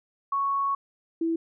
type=tone pair in turn; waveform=sine; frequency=1108.7 / 329.6 Hz; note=C#6 / E4; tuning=0 / 0 cents; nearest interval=octave + major sixth; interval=2100 cents; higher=first; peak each=-23 dBFS; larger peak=neither; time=0.32-0.75 / 1.21-1.36 s; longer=first; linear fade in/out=5 ms; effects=none